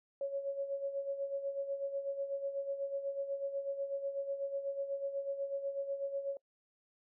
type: tone with tremolo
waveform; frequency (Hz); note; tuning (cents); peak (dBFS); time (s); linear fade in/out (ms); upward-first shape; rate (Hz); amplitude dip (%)
sine; 554.4; C#5; 0; -32; 0.21-6.37; 2; sine; 8.1; 65
effects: noise-tail reverb RT60 0.1 s tail -24 dB re dry